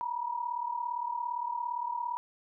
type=tone pair together; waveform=sine; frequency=932.3 / 969.8 Hz; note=A#5 / B5; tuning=0 / -32 cents; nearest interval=minor second; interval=68 cents; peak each=-36 / -33 dBFS; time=0.01-2.17 s; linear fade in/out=0 ms; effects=none